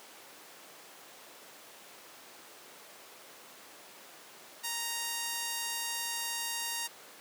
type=tone with band-pass filter; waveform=sawtooth; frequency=932.3 Hz; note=A#5; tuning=in tune; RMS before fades=-36 dBFS; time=4.63-6.88 s; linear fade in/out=20 ms; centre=10000 Hz; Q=0.52; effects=pink hiss -51 dBFS RMS until 7.2 s + high-pass 400 Hz 12 dB/octave